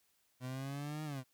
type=exponential two-way sweep; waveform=30% pulse; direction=up then down; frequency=125.2 to 155.56 to 125.2 Hz; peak=-37 dBFS; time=0.4-1.24 s; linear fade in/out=50 ms; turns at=1.04 s; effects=white hiss -75 dBFS RMS until 1.33 s